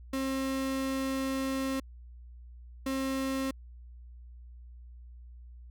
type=tone pair in turn; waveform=35% pulse; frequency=267.1 / 267.1 Hz; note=C4 / C4; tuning=+36 / +36 cents; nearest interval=unison; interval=0 cents; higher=neither; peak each=-28 dBFS; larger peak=neither; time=0.13-1.8 / 2.86-3.51 s; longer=first; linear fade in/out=5 ms; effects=added 60 Hz sine -46 dBFS peak until 5.7 s